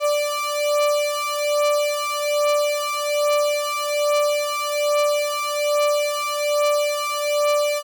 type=beating tone pair; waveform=35% pulse; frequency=587.3 / 588.5 Hz; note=D5 / D5; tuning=0 / +3 cents; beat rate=1.2 Hz; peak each=-20 dBFS; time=0-7.83 s; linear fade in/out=50 ms; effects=none